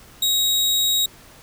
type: tone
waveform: sawtooth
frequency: 3800 Hz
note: A#7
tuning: 33 cents sharp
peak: -14 dBFS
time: 0.22-1.06 s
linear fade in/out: 5 ms
effects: pink hiss -47 dBFS RMS until 1.42 s